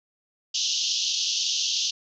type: band-pass noise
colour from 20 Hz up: white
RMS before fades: -26 dBFS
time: 0.54-1.91 s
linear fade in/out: 10 ms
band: 2800 to 6400 Hz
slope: 96 dB/octave
effects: none